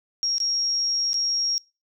sine tone with dropouts, 5588 Hz, F8, in tune, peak -21 dBFS, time 0.23-1.58 s, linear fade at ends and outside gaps 0 ms, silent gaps 0.382-0.402 / 1.132-1.142 s, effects noise-tail reverb RT60 0.3 s tail -26 dB re dry

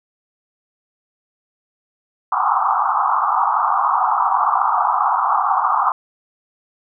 white band-pass noise, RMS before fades -17 dBFS, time 2.32-5.92 s, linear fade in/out 2 ms, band 740 to 1300 Hz, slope 96 dB/octave, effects none

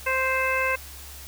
harmonic tone, 523.3 Hz, C5, in tune, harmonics 1 / 2 / 3 / 4 / 5, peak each -28 / -28 / -28 / -28 / -28 dBFS, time 0.06-0.76 s, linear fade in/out 10 ms, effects added 69 Hz sine -43 dBFS peak until 1.27 s + white hiss -43 dBFS RMS until 1.27 s

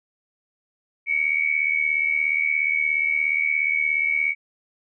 sine tone pair together, 2211 / 2288 Hz, C#7 / D7, -5 / -46 cents, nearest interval minor second, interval 59 cents, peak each -22 dBFS, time 1.06-4.35 s, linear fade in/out 50 ms, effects none

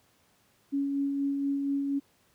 sine tone with tremolo, 279.2 Hz, C#4, 13 cents sharp, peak -25 dBFS, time 0.72-2 s, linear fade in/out 20 ms, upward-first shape sine, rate 4.2 Hz, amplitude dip 30%, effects pink hiss -66 dBFS RMS until 2.34 s + high-pass 80 Hz 12 dB/octave

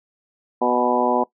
harmonic tone with a mistuned harmonic, 123.47 Hz, B2, in tune, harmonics 2 / 3 / 4 / 5 / 6 / 7 / 8, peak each -24 / -24 / -24 / -24 / -24 / -24 / -24 dBFS, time 0.61-1.24 s, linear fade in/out 10 ms, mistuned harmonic 7, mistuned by -26 cents, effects noise-tail reverb RT60 0.1 s tail -19 dB re dry

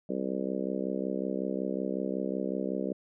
harmonic tone, 65.41 Hz, C2, in tune, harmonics 3 / 4 / 5 / 6 / 7 / 8 / 9, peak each -35 / -36 / -37 / -38 / -38 / -39 / -40 dBFS, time 0.09-2.93 s, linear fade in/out 5 ms, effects none

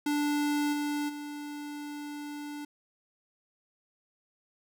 square tone with level steps, 293.2 Hz, D4, 3 cents flat, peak -27 / -30 / -38 dBFS, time 0.06-2.65 s, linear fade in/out 5 ms, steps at 0.72 / 1.08 s, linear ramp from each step 20 ms, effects none

